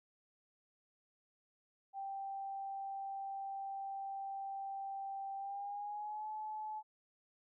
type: tone with pitch glide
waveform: sine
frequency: 784 to 859.9 Hz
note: G5 to A5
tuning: 0 to -40 cents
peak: -40 dBFS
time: 1.93-6.83 s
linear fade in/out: 50 ms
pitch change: +160 cents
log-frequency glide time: 5.37-6.28 s
effects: none